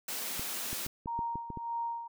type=high-pass noise; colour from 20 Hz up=white; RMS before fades=-37 dBFS; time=0.08-0.87 s; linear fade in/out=5 ms; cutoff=170 Hz; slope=48 dB/octave
type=clicks; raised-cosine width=3 ms; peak=-27 dBFS; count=8; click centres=0.395 / 0.73 / 0.864 / 1.059 / 1.191 / 1.356 / 1.503 / 1.573 s
type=tone with tremolo; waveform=sine; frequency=932.3 Hz; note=A#5; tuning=in tune; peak=-31 dBFS; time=1.07-2.08 s; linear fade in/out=10 ms; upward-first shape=sine; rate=1.7 Hz; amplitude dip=70%
effects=none

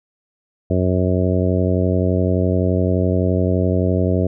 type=harmonic tone; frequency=91.7 Hz; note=F#2; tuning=15 cents flat; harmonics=1 / 2 / 3 / 4 / 5 / 6 / 7; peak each=-18 / -21 / -23 / -24 / -25 / -26 / -26 dBFS; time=0.7-4.27 s; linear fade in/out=5 ms; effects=none

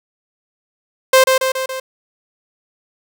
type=tone with echo; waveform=sawtooth; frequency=523.3 Hz; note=C5; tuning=in tune; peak=-3 dBFS; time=1.13-1.24 s; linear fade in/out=5 ms; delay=140 ms; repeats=4; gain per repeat=-4 dB; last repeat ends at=1.8 s; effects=none

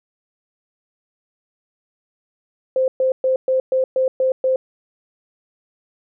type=tone bursts; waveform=sine; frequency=521 Hz; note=C5; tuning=7 cents flat; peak=-14 dBFS; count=8; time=2.76-4.56 s; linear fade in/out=2 ms; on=120 ms; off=120 ms; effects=none

